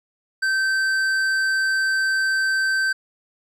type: tone with tanh clipping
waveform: sine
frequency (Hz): 1551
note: G6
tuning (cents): -19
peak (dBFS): -20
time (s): 0.42-2.93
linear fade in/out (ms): 10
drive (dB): 11
effects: none

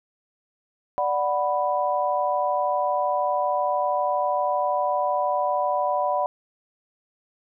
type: chord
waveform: sine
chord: B minor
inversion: first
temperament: equal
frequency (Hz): 587.3 / 740 / 987.8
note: D5 / F#5 / B5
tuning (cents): 0 / 0 / 0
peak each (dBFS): -25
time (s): 0.98-6.26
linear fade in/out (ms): 0
effects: none

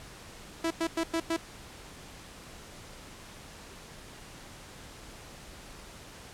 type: tone bursts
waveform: sawtooth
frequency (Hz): 329.6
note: E4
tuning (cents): 0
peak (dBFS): -23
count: 5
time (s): 0.64-1.366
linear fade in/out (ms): 5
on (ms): 66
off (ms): 99
effects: pink hiss -48 dBFS RMS until 6.33 s + low-pass 10000 Hz 12 dB/octave

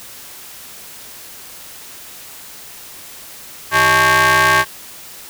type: ring-modulated tone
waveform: sawtooth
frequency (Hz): 239.6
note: A#3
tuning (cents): +48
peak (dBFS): -3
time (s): 3.71-4.65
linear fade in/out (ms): 50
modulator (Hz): 1350
effects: white hiss -36 dBFS RMS until 5.29 s

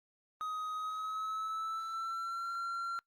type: tone with pitch glide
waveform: triangle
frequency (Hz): 1257 to 1370.8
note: D#6 to F6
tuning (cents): +17 to -33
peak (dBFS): -33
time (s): 0.41-2.99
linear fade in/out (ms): 0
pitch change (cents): +150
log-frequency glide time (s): 0.75-2.51
effects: noise-tail reverb RT60 0.1 s tail -24 dB re dry + Opus 48 kbps

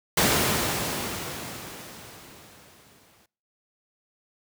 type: noise with exponential decay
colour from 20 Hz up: pink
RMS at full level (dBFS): -19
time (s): 0.17-3.26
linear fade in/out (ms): 5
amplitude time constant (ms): 670
effects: noise-tail reverb RT60 0.5 s tail -25 dB re dry + high-pass 100 Hz 12 dB/octave

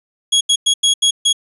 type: tone bursts at uneven times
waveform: sawtooth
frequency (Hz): 3322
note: G#7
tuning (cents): 0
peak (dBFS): -7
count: 6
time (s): 0.32-0.41 / 0.49-0.56 / 0.66-0.74 / 0.83-0.94 / 1.02-1.11 / 1.25-1.33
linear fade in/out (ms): 10
effects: resampled to 24000 Hz

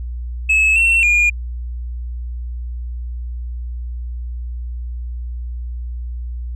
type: tone with pitch steps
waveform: sine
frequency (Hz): 2590 / 2707 / 2426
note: E7 / E7 / D#7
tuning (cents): -31 / +45 / -44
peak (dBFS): -8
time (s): 0.49-1.3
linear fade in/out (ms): 10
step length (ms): 270
effects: tanh soft clip ceiling -10 dBFS + added 60 Hz sine -23 dBFS peak until 6.55 s

